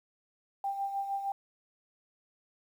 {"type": "tone with tremolo", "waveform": "sine", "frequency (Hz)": 791, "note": "G5", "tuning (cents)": 15, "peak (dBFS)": -29, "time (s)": [0.64, 1.32], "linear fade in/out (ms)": 2, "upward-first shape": "sine", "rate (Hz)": 6.5, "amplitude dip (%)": 55, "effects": ["10-bit"]}